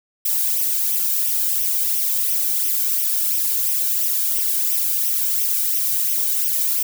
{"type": "noise with flanger", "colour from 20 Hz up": "violet", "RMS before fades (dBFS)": -20, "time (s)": [0.25, 6.83], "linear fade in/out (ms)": 5, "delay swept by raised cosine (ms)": [0.34, 1.34], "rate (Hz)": 2.9, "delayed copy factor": 0.6, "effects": []}